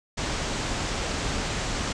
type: low-pass noise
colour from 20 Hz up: pink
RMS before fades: -29 dBFS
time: 0.17-1.93 s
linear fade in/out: 10 ms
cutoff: 8000 Hz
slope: 48 dB/octave
effects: none